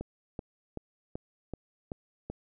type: click train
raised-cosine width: 2 ms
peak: -23 dBFS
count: 7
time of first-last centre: 0.01-2.3 s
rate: 2.62 Hz
effects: none